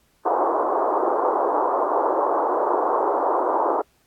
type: band-pass noise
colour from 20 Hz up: white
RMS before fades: -21 dBFS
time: 0.25-3.82 s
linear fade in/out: 10 ms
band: 330 to 1100 Hz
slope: 48 dB/octave
effects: pink hiss -63 dBFS RMS until 4.06 s + AAC 64 kbps